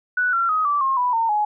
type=tone with pitch steps; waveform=sine; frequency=1480 / 1365 / 1259 / 1161.2 / 1071 / 987.8 / 911 / 840.3 Hz; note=F#6 / F6 / D#6 / D6 / C6 / B5 / A#5 / G#5; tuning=0 / -40 / +20 / -20 / +40 / 0 / -40 / +20 cents; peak=-17 dBFS; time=0.17-1.45 s; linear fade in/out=5 ms; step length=160 ms; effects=none